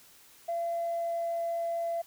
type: tone with pitch glide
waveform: sine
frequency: 680 to 676.1 Hz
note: F5 to E5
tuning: -46 to +44 cents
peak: -28 dBFS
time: 0.48-2.02 s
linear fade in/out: 10 ms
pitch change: -10 cents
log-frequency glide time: 0.65-1.37 s
effects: tanh soft clip ceiling -25 dBFS + white hiss -57 dBFS RMS until 2.06 s